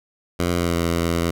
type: tone with pitch glide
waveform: 10% pulse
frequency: 87.31 to 84.58 Hz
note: F2 to E2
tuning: 0 to +45 cents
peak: -11 dBFS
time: 0.39-1.31 s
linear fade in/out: 10 ms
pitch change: -55 cents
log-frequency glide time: 0.55-0.79 s
effects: none